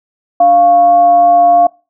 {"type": "tone with frequency modulation", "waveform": "sine", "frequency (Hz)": 698.5, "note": "F5", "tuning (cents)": 0, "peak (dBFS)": -4, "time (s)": [0.4, 1.67], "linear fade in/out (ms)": 5, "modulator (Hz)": 406, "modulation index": 0.24, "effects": ["noise-tail reverb RT60 0.3 s tail -24 dB re dry"]}